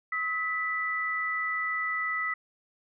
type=tone pair together; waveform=sine; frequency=1279.8 / 1977 Hz; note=D#6 / B6; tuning=+48 / +1 cents; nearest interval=minor sixth; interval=753 cents; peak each=-32 / -29 dBFS; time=0.12-2.34 s; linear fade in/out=5 ms; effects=none